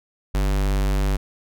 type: tone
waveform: square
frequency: 49 Hz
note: G1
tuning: in tune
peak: -19 dBFS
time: 0.34-1.17 s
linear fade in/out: 10 ms
effects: none